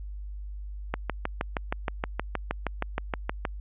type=click train; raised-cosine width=0.5 ms; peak=-12 dBFS; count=17; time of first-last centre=0.94-3.452 s; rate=6.37 Hz; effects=added 50 Hz sine -35 dBFS peak until 3.6 s + resampled to 8000 Hz